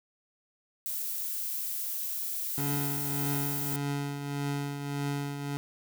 violet noise, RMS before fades -34 dBFS, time 0.86-3.76 s, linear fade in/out 0 ms
25% pulse tone with tremolo, 142.2 Hz, C#3, 45 cents sharp, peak -25 dBFS, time 2.58-5.57 s, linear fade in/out 0 ms, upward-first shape triangle, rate 1.7 Hz, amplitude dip 55%
effects none

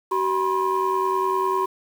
sine tone cluster, 378.9 / 974 / 1064 Hz, F#4 / B5 / C6, +41 / -24 / +29 cents, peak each -23 dBFS, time 0.11-1.66 s, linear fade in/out 10 ms, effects tanh soft clip ceiling -13 dBFS + 7-bit

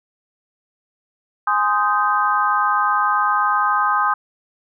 sine chord, Ab major seventh, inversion none, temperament just, 830.6 / 1038.3 / 1245.9 / 1557.4 Hz, Ab5 / C6 / Eb6 / G6, 0 / -14 / +2 / -12 cents, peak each -22 / -21 / -18 / -23 dBFS, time 1.47-4.14 s, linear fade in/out 5 ms, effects none

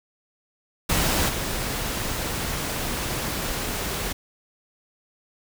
pink noise with level steps, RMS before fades -22 / -28 dBFS, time 0.89-4.13 s, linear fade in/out 10 ms, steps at 1.28 s, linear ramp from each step 20 ms, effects none

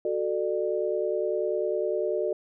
sine chord, D major, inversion first, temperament equal with one note detuned, 370 / 440 / 598.6 Hz, F#4 / A4 / D5, 0 / 0 / +33 cents, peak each -29 dBFS, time 0.05-2.33 s, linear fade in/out 2 ms, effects none

